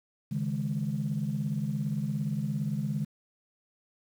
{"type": "chord", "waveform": "sine", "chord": "C# suspended second", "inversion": "none", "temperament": "just", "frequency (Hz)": [138.59, 155.92, 207.9], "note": ["C#3", "D#3", "G#3"], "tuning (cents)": [0, 4, 2], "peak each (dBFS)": -32, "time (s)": [0.31, 3.05], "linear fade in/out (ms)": 10, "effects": ["tanh soft clip ceiling -20 dBFS", "9-bit"]}